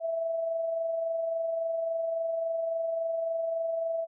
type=tone with amplitude modulation; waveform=sine; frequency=659.3 Hz; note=E5; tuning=in tune; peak=-26 dBFS; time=0-4.07 s; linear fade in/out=50 ms; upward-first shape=sine; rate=23.6 Hz; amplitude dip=35%; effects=none